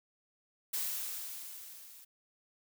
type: noise with level ramp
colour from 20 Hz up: blue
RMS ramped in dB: -34 to -55 dBFS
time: 0.73-2.05 s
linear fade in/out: 10 ms
effects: none